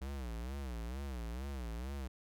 square tone with vibrato, 62.8 Hz, B1, 30 cents sharp, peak -40 dBFS, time 0.01-2.08 s, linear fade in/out 10 ms, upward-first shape sine, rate 2.2 Hz, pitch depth 200 cents each way, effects none

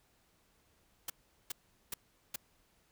white noise bursts, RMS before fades -38 dBFS, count 4, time 1.08-2.36 s, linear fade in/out 5 ms, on 20 ms, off 400 ms, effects pink hiss -71 dBFS RMS until 2.91 s

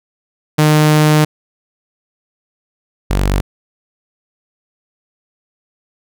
sawtooth tone pair in turn, 152.6 / 48.07 Hz, D#3 / G1, -33 / -33 cents, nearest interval octave + minor sixth, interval 2000 cents, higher first, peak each -4 / -8 dBFS, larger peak first, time 0.58-1.25 / 3.1-3.41 s, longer first, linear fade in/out 10 ms, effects none

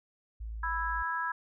sine tone, 55 Hz, A1, in tune, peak -36 dBFS, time 0.4-1.03 s, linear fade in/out 10 ms
harmonic tone, 329.6 Hz, E4, in tune, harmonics 3 / 4 / 5, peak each -34 / -36 / -34 dBFS, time 0.63-1.32 s, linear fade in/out 5 ms
effects none

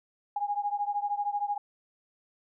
sine beating tone pair, 816 / 829 Hz, G#5 / G#5, -31 / -3 cents, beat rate 13 Hz, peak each -30 / -32 dBFS, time 0.36-1.58 s, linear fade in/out 5 ms, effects none

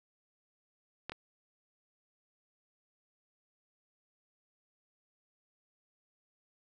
clicks, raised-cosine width 0.3 ms, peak -21 / -26 dBFS, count 2, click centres 1.096 / 1.12 s, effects none

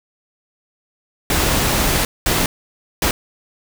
pink noise bursts at uneven times, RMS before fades -17 dBFS, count 3, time 1.3-2.05 / 2.26-2.46 / 3.02-3.11 s, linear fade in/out 2 ms, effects none

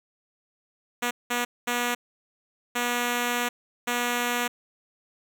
5% pulse tone bursts at uneven times, 242.3 Hz, B3, 33 cents flat, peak -13 dBFS, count 5, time 1.02-1.11 / 1.3-1.45 / 1.67-1.95 / 2.75-3.49 / 3.87-4.48 s, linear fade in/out 10 ms, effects none

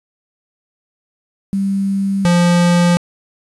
sine / square tone pair in turn, 196 / 174.45 Hz, G3 / F3, 0 / -2 cents, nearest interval major second, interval 202 cents, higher first, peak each -14 / -10 dBFS, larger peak second, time 1.53-2.25 / 2.25-2.97 s, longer neither, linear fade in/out 0 ms, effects resampled to 24000 Hz + 7-bit

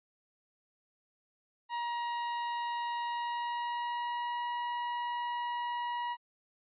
40% pulse tone with pitch glide, 950 to 961 Hz, A#5 to B5, +33 to -48 cents, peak -32 dBFS, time 1.69-6.17 s, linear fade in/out 50 ms, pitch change +19 cents, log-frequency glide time 3.05-4.48 s, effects resampled to 8000 Hz

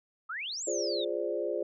sine exponential two-way sweep, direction up then down, 1216 to 7810 to 3527 Hz, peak -34 dBFS, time 0.29-1.05 s, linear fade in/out 10 ms, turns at 0.64 s
sine chord, D half-diminished seventh, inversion first, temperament equal, 349.2 / 415.3 / 523.3 / 587.3 Hz, F4 / Ab4 / C5 / D5, 0 / 0 / 0 / 0 cents, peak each -35 dBFS, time 0.67-1.63 s, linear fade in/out 5 ms
effects none

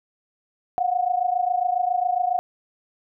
sine tone pair together, 712.7 / 740 Hz, F5 / F#5, +35 / 0 cents, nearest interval minor second, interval 65 cents, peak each -22 / -23 dBFS, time 0.78-2.39 s, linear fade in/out 0 ms, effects none

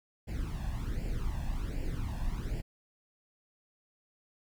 brown noise with flanger, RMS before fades -34 dBFS, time 0.27-2.62 s, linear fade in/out 20 ms, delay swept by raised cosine 0.4 to 1.17 ms, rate 1.3 Hz, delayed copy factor +0.75, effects none

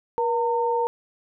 sine tone pair together, 477.2 / 911.8 Hz, A#4 / A#5, +41 / -39 cents, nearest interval major seventh, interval 1120 cents, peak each -23 dBFS, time 0.18-0.87 s, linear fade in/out 0 ms, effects none

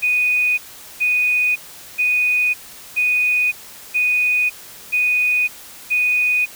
sine tone bursts, 2481 Hz, D#7, 6 cents flat, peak -14 dBFS, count 7, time 0.02-6.46 s, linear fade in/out 20 ms, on 560 ms, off 420 ms, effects white hiss -39 dBFS RMS until 6.55 s

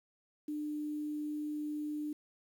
sine tone with quantisation, 299.6 Hz, D4, 35 cents sharp, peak -35 dBFS, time 0.48-2.13 s, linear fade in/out 5 ms, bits 10, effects none

